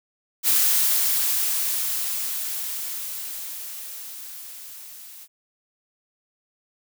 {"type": "noise with level ramp", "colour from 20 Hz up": "blue", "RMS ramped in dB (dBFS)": [-18, -43], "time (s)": [0.43, 5.28], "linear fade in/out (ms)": 50, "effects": []}